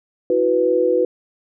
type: chord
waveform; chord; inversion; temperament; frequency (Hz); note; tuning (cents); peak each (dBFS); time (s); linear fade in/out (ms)
sine; E suspended second; none; just; 329.6 / 370.8 / 494.4; E4 / F#4 / B4; 0 / +4 / +2; -22 / -19 / -16; 0.3-1.05; 2
effects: none